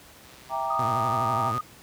click train, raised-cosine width 0.2 ms, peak -35 dBFS, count 116, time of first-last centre 0.24-1.138 s, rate 128 Hz
sine chord, E half-diminished seventh, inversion none, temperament equal with one note detuned, 659.3 / 791.3 / 932.3 / 1174.7 Hz, E5 / G5 / Bb5 / D6, 0 / +16 / 0 / 0 cents, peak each -33 / -30 / -30 / -33 dBFS, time 0.49-1.53 s, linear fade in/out 50 ms
sine tone, 1237 Hz, D#6, 10 cents flat, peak -26 dBFS, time 0.7-1.61 s, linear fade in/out 5 ms
sawtooth tone with vibrato, 116.54 Hz, A#2, in tune, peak -26 dBFS, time 0.79-1.58 s, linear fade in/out 0 ms, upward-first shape sine, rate 12 Hz, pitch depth 160 cents each way
effects pink hiss -50 dBFS RMS until 1.82 s + high-pass 60 Hz 12 dB/octave

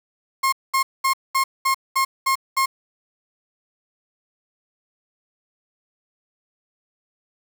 35% pulse tone bursts, 1072 Hz, C6, 42 cents sharp, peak -15 dBFS, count 8, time 0.43-2.66 s, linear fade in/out 10 ms, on 95 ms, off 210 ms, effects 7-bit

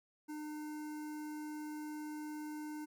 square tone with notch filter, 302.9 Hz, D#4, 46 cents flat, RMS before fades -44 dBFS, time 0.28-2.86 s, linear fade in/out 20 ms, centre 3400 Hz, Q 0.81, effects none

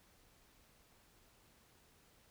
silence, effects pink hiss -68 dBFS RMS until 2.3 s

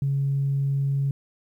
sine tone, 138.59 Hz, C#3, in tune, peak -20 dBFS, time 0.02-1.11 s, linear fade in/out 2 ms, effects tanh soft clip ceiling -16 dBFS + 10-bit

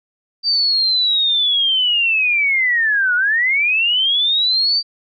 sine linear two-way sweep, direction down then up, 4672 to 1423 to 4672 Hz, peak -13 dBFS, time 0.43-4.83 s, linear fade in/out 50 ms, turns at 3.15 s, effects none

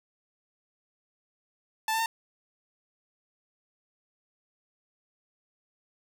sawtooth tone with pitch steps, 880 / 893.8 / 907.9 Hz, A5 / A5 / A#5, 0 / +27 / -46 cents, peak -22 dBFS, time 1.88-2.06 s, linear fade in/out 2 ms, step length 60 ms, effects none

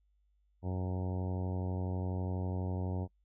harmonic tone, 92.1 Hz, F#2, 7 cents flat, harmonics 1 / 2 / 3 / 4 / 5 / 6 / 7 / 8 / 9 / 10, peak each -34 / -40 / -44 / -46 / -48 / -50 / -51 / -52 / -53 / -54 dBFS, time 0.62-3.08 s, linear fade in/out 50 ms, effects noise-tail reverb RT60 0.1 s tail -26 dB re dry + added 50 Hz sine -69 dBFS peak until 3.24 s

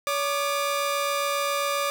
sawtooth tone pair together, 566.3 / 1200 Hz, C#5 / D6, +37 / +37 cents, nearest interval octave + minor second, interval 1300 cents, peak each -23 dBFS, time 0.07-1.9 s, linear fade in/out 0 ms, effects none

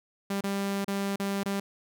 sawtooth tone with dropouts, 198.1 Hz, G3, 18 cents sharp, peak -24 dBFS, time 0.3-1.6 s, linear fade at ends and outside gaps 5 ms, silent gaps 0.409-0.438 / 0.846-0.879 / 1.16-1.197 / 1.434-1.458 s, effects none

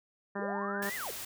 harmonic tone, 200.5 Hz, G3, 39 cents sharp, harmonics 1 / 2 / 3 / 4 / 5 / 6 / 7 / 8 / 9, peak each -38 / -39 / -41 / -44 / -43 / -46 / -47 / -45 / -45 dBFS, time 0.35-0.9 s, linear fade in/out 10 ms
sine linear two-way sweep, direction up then down, 349.2 to 2074 to 349.2 Hz, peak -37 dBFS, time 0.39-1.11 s, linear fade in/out 5 ms, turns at 0.95 s
white noise, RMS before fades -41 dBFS, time 0.82-1.25 s, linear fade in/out 5 ms
effects none

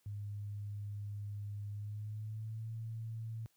sine tone with pitch glide, 102.6 to 112.53 Hz, G#2 to A2, -21 to +39 cents, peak -39 dBFS, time 0.06-3.46 s, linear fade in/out 0 ms, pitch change +160 cents, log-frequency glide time 1.71-2.72 s, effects white hiss -75 dBFS RMS until 3.56 s + high-pass 60 Hz 12 dB/octave

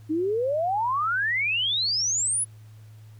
sine exponential sweep, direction up, 299.5 to 10560 Hz, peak -22 dBFS, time 0.09-2.45 s, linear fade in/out 20 ms, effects added 108 Hz sine -44 dBFS peak until 3.19 s + pink hiss -61 dBFS RMS until 3.19 s

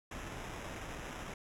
pink noise with sample-and-hold, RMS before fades -44 dBFS, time 0.11-1.34 s, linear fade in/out 5 ms, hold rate 4410 Hz, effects low-pass 11000 Hz 12 dB/octave

